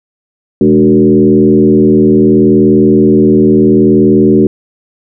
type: tone with frequency modulation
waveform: sine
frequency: 293.7 Hz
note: D4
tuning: in tune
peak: -3 dBFS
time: 0.61-4.47 s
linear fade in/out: 2 ms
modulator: 80.7 Hz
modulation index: 1.5
effects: none